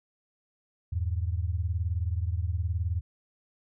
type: beating tone pair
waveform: sine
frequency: 81.6 / 100.6 Hz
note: E2 / G2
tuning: -17 / +45 cents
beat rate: 19 Hz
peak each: -28 / -31 dBFS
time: 0.92-3.01 s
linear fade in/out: 10 ms
effects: none